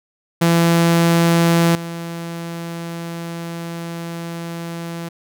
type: tone with level steps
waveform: sawtooth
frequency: 168.4 Hz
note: E3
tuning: 37 cents sharp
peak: -8 / -22 dBFS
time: 0.41-5.09 s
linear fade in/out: 10 ms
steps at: 1.75 s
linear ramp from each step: 2 ms
effects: none